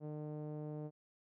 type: tone with low-pass filter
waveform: sawtooth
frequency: 151.1 Hz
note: D3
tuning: 50 cents sharp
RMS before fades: -44 dBFS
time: 0-0.91 s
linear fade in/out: 50 ms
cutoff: 550 Hz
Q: 1.6
effects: none